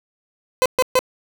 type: tone bursts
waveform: 30% pulse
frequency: 511 Hz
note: C5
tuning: 41 cents flat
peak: -10 dBFS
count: 3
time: 0.62-0.991 s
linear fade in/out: 0 ms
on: 37 ms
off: 130 ms
effects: none